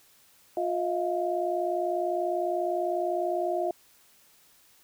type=tone cluster; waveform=sine; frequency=353.9 / 637 / 697 Hz; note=F4 / D#5 / F5; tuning=+23 / +41 / -4 cents; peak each=-30 dBFS; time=0.57-3.71 s; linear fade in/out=2 ms; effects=white hiss -60 dBFS RMS until 4.83 s